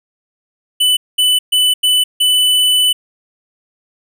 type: tone bursts at uneven times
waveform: square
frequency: 2992 Hz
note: F#7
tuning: 19 cents sharp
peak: -10 dBFS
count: 5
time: 0.8-0.97 / 1.18-1.39 / 1.52-1.74 / 1.83-2.04 / 2.2-2.93 s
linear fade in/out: 10 ms
effects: none